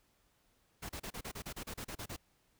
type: noise bursts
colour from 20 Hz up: pink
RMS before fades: -43 dBFS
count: 13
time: 0.82-2.165 s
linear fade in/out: 10 ms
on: 73 ms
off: 33 ms
effects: pink hiss -73 dBFS RMS until 2.59 s